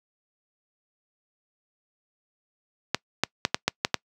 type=clicks; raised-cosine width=0.2 ms; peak=-3 dBFS; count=7; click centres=2.946 / 3.236 / 3.451 / 3.545 / 3.68 / 3.849 / 3.943 s; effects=noise-tail reverb RT60 0.1 s tail -26 dB re dry + high-pass 100 Hz 12 dB/octave